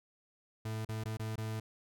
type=tone with dropouts; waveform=40% pulse; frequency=109.9 Hz; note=A2; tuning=2 cents flat; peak=-35 dBFS; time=0.65-1.6 s; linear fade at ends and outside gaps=5 ms; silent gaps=0.85-0.889 / 1.038-1.055 / 1.171-1.195 / 1.358-1.379 s; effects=none

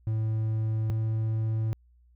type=tone pair in turn; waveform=triangle; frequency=110 / 110.61 Hz; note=A2 / A2; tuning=0 / +10 cents; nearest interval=unison; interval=10 cents; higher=second; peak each=-23 dBFS; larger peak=neither; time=0.07-0.9 / 0.9-1.73 s; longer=neither; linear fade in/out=0 ms; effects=added 60 Hz sine -57 dBFS peak until 2.15 s

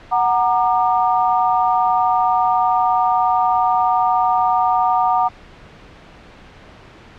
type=chord; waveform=sine; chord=Gb augmented; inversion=none; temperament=equal with one note detuned; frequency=740 / 932.3 / 1201.4 Hz; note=Gb5 / Bb5 / D6; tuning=0 / 0 / +39 cents; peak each=-16 / -18 / -20 dBFS; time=0.11-5.29 s; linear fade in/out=20 ms; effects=pink hiss -42 dBFS RMS until 7.18 s + low-pass 3000 Hz 12 dB/octave

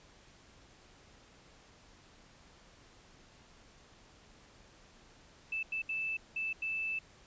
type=tone bursts at uneven times; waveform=sine; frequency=2637 Hz; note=E7; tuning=in tune; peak=-33 dBFS; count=5; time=5.52-5.63 / 5.72-5.82 / 5.89-6.17 / 6.36-6.53 / 6.62-6.99 s; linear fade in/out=5 ms; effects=pink hiss -60 dBFS RMS until 7.26 s + resampled to 16000 Hz

